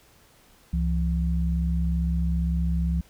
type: tone pair together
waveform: sine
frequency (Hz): 67.31 / 169.6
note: C2 / E3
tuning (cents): +50 / +50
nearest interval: octave + major third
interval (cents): 1600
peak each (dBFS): -23 / -26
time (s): 0.73-3.01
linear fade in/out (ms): 5
effects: pink hiss -57 dBFS RMS until 3.09 s

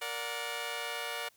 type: chord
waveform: 10% pulse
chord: Bb augmented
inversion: none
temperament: just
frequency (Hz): 466.2 / 582.7 / 728.4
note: Bb4 / D5 / F#5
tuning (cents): 0 / -14 / -27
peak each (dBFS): -32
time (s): 0.01-1.29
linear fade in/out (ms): 10
effects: white hiss -66 dBFS RMS until 1.36 s

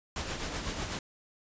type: noise with tremolo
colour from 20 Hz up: pink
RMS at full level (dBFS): -34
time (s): 0.16-0.99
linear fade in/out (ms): 2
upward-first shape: sine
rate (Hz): 8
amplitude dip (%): 45
effects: resampled to 16000 Hz

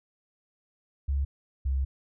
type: tone pair in turn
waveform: sine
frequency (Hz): 69.3 / 66.98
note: C#2 / C2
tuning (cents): 0 / +41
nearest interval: minor second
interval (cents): 59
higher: first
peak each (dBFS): -24 / -24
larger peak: neither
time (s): 1.08-1.25 / 1.65-1.85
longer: second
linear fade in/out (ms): 10
effects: none

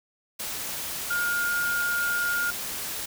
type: tone in noise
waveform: sine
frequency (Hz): 1419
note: F6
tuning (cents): +27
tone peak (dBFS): -24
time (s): 1.1-2.51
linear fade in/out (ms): 10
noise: white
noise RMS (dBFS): -33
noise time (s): 0.39-3.06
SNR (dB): +6
effects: none

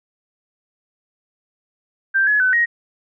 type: tone with pitch steps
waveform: sine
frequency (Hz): 1574 / 1695 / 1511 / 1882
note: G6 / G#6 / F#6 / A#6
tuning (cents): +7 / +35 / +36 / +16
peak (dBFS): -13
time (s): 2.14-2.66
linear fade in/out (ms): 20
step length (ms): 130
effects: none

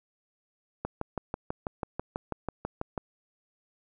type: click train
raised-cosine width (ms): 1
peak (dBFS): -17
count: 14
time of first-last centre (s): 0.85-2.978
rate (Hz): 6.11
effects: none

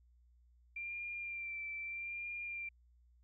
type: tone with vibrato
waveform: sine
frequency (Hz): 2369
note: D7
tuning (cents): +14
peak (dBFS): -40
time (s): 0.76-2.69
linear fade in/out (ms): 5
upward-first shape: sine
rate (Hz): 0.8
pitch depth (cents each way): 28
effects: added 60 Hz sine -64 dBFS peak until 3.23 s

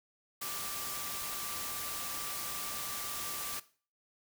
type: tone in noise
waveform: sine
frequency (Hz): 1174.7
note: D6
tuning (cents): 0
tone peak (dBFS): -46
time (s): 0.41-3.6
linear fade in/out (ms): 10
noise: white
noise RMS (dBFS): -39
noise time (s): 0.41-3.6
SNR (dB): -10
effects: noise-tail reverb RT60 0.4 s tail -17 dB re dry

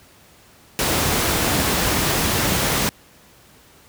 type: noise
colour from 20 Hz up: pink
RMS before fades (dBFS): -19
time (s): 0.79-2.89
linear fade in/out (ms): 0
effects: pink hiss -50 dBFS RMS until 3.88 s + high-pass 60 Hz 12 dB/octave

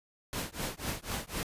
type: noise with tremolo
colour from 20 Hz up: pink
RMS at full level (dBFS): -33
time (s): 0.33-1.43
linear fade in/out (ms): 0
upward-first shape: triangle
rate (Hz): 4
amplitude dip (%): 100
effects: resampled to 32000 Hz

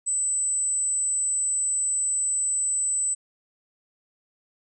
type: tone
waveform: sine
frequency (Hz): 8020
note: B8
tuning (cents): +26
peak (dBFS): -22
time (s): 0.06-3.15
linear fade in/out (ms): 20
effects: none

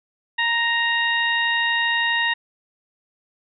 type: harmonic tone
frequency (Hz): 932.3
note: A#5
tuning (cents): 0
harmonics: 1 / 2 / 3 / 4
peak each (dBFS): -26 / -20 / -26 / -28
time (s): 0.38-2.34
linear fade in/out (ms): 10
effects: none

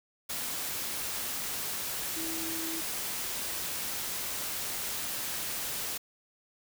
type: tone in noise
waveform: sine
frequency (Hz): 325.7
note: E4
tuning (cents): -21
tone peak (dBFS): -38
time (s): 2.16-2.81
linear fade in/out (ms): 10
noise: white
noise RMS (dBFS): -35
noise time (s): 0.29-5.98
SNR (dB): -6
effects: none

